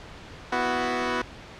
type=chord; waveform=10% pulse; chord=B suspended fourth; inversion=none; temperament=equal; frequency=246.9 / 329.6 / 370 Hz; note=B3 / E4 / F#4; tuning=0 / 0 / 0 cents; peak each=-19 / -24 / -20 dBFS; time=0.52-1.22 s; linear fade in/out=5 ms; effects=pink hiss -43 dBFS RMS until 1.59 s + low-pass 4000 Hz 12 dB/octave